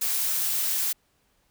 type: noise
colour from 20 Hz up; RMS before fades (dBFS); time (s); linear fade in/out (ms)
blue; -26; 0.01-0.93; 10
effects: pink hiss -68 dBFS RMS until 1.5 s